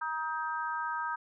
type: harmonic tone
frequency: 315.2 Hz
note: D#4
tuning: 23 cents sharp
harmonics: 3 / 4 / 5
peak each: -35 / -36 / -37 dBFS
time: 0.01-1.16 s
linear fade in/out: 10 ms
effects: none